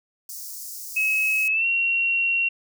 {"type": "high-pass noise", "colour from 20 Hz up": "white", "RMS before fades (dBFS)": -36, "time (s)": [0.29, 1.48], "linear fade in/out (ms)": 2, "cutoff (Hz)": 4900, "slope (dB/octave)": 48}
{"type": "tone with pitch glide", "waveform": "sine", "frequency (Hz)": [2570, 2739], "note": ["E7", "F7"], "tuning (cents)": [-45, -34], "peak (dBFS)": -19, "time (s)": [0.96, 2.49], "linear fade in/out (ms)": 10, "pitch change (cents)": 111, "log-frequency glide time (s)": [1.5, 1.66]}
{"effects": []}